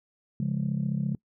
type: chord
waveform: sine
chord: Db major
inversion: none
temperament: just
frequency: 138.59 / 173.24 / 207.9 Hz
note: Db3 / F3 / Ab3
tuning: 0 / -14 / +2 cents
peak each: -28 / -30 / -30 dBFS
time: 0.4-1.15 s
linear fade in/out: 2 ms
effects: noise-tail reverb RT60 0.1 s tail -25 dB re dry + tanh soft clip ceiling -18 dBFS